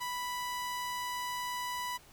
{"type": "tone", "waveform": "sawtooth", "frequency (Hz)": 987.8, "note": "B5", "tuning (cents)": 0, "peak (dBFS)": -31, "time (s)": [0, 1.98], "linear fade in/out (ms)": 20, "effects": ["pink hiss -58 dBFS RMS until 2.12 s"]}